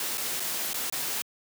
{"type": "noise with dropouts", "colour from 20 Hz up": "white", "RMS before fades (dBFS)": -31, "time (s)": [0, 1.22], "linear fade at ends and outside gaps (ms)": 2, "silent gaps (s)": [[0.174, 0.179], [0.398, 0.402], [0.733, 0.742], [0.9, 0.924]], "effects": ["high-pass 150 Hz 12 dB/octave"]}